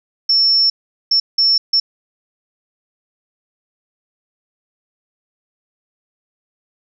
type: tone bursts at uneven times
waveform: sine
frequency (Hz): 5400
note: E8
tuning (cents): +41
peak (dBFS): -10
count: 4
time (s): 0.29-0.7 / 1.11-1.2 / 1.38-1.58 / 1.73-1.8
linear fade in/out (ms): 5
effects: none